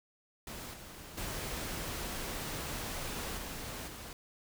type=noise with level steps; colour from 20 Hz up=pink; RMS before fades=-44 / -49 / -39 / -42 / -46 dBFS; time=0.47-4.13 s; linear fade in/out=2 ms; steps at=0.73 / 1.17 / 3.37 / 3.87 s; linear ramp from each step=10 ms; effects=none